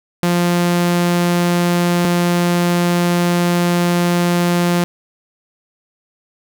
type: tone pair in turn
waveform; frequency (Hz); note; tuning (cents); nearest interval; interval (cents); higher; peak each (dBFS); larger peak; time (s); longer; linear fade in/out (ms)
sawtooth; 174.61 / 174.61; F3 / F3; 0 / 0; unison; 0; neither; -9; neither; 0.23-2.05 / 2.05-4.84; second; 0
effects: none